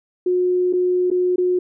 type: tone with dropouts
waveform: sine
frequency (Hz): 361.8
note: F#4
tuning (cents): -39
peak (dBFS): -15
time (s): 0.26-1.59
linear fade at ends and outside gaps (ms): 5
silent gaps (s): 0.728-0.734 / 1.103-1.113 / 1.36-1.381
effects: none